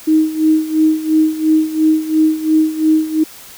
sine tone with tremolo, 313.7 Hz, D#4, 14 cents sharp, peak -7 dBFS, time 0.07-3.24 s, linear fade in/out 10 ms, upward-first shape sine, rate 2.9 Hz, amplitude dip 80%, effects white hiss -37 dBFS RMS until 3.57 s

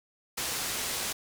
white low-pass noise, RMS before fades -33 dBFS, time 0.37-1.13 s, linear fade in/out 10 ms, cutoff 10000 Hz, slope 12 dB/octave, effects none

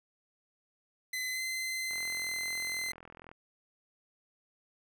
sawtooth tone with pitch glide, 2031 to 2061 Hz, B6 to C7, +48 to -27 cents, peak -30 dBFS, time 1.13-2.92 s, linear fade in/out 5 ms, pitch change +25 cents, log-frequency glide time 1.31-1.41 s
click train, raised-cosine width 0.5 ms, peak -34 dBFS, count 60, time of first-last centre 1.91-3.315 s, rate 42 Hz
effects none

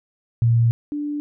sine tone pair in turn, 116.54 / 293.7 Hz, A#2 / D4, 0 / 0 cents, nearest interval octave + major third, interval 1600 cents, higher second, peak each -13 / -23 dBFS, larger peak first, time 0.42-0.71 / 0.92-1.2 s, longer first, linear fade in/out 0 ms, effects none

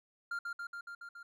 triangle tone with echo, 1396.9 Hz, F6, in tune, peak -33 dBFS, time 0.31-0.39 s, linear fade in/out 5 ms, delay 140 ms, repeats 6, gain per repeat -2 dB, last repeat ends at 1.23 s, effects none

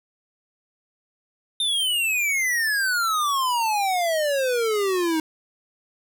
square exponential sweep, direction down, 3648 to 311.1 Hz, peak -21 dBFS, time 1.6-5.2 s, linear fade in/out 2 ms, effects none

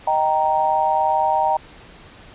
sine chord, Eb major, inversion none, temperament equal with one note detuned, 622.3 / 781.3 / 932.3 Hz, Eb5 / G5 / Bb5, 0 / -6 / 0 cents, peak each -23 / -19 / -19 dBFS, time 0.07-1.57 s, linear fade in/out 5 ms, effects pink hiss -44 dBFS RMS until 2.34 s + resampled to 8000 Hz

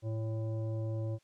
sine tone with frequency modulation, 110.1 Hz, A2, 2 cents sharp, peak -32 dBFS, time 0.02-1.19 s, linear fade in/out 50 ms, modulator 445 Hz, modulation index 0.56, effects white hiss -71 dBFS RMS until 1.23 s + low-pass 7000 Hz 12 dB/octave

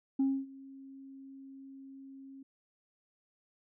sine tone with ADSR envelope, 270.3 Hz, C#4, 44 cents flat, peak -23 dBFS, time 0.19-2.43 s, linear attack 8 ms, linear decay 260 ms, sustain -24 dB, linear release 6 ms, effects tanh soft clip ceiling -23 dBFS

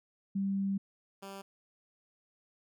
sine / 10% pulse tone pair in turn, 196 / 196 Hz, G3 / G3, 0 / 0 cents, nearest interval unison, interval 0 cents, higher neither, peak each -29 / -35 dBFS, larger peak first, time 0.35-0.78 / 1.22-1.42 s, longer first, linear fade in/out 10 ms, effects none

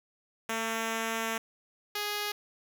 5% pulse tone pair in turn, 225.2 / 414.9 Hz, A3 / G#4, +40 / -2 cents, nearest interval major seventh, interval 1058 cents, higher second, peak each -19 / -20 dBFS, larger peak first, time 0.49-1.38 / 1.95-2.32 s, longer first, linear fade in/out 5 ms, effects none

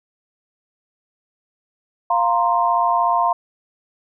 sine chord, F suspended fourth, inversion none, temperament just, 698.5 / 931.3 / 1047.7 Hz, F5 / Bb5 / C6, 0 / -2 / +2 cents, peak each -19 dBFS, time 2.1-3.33 s, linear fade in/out 5 ms, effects none

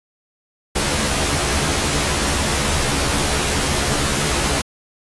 pink noise with comb filter, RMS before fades -19 dBFS, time 0.75-4.62 s, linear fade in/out 10 ms, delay 14 ms, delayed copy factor +0.9, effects resampled to 24000 Hz

